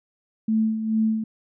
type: tone with tremolo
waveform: sine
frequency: 220 Hz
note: A3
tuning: in tune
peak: -17 dBFS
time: 0.48-1.24 s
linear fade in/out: 5 ms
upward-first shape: sine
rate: 2.3 Hz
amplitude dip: 60%
effects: none